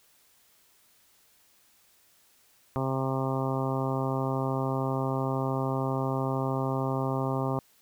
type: harmonic tone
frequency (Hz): 133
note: C3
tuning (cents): +29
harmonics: 1 / 2 / 3 / 4 / 5 / 6 / 7 / 8 / 9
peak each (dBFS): -30 / -33 / -35 / -36 / -37 / -38 / -38 / -39 / -40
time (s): 2.76-7.59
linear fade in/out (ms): 0
effects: white hiss -63 dBFS RMS until 7.81 s